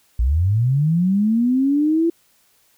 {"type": "linear sweep", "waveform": "sine", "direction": "up", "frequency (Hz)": [53.8, 339.4], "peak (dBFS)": -14, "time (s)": [0.19, 2.1], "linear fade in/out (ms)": 5, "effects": ["white hiss -59 dBFS RMS until 2.77 s"]}